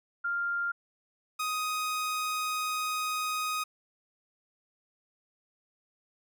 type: tone pair in turn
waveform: sine / sawtooth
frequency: 1396.9 / 1250.9 Hz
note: F6 / D#6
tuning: 0 / +9 cents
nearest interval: major second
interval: 191 cents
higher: first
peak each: -28 / -26 dBFS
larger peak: second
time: 0.24-0.72 / 1.39-3.64 s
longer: second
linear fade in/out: 10 ms
effects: none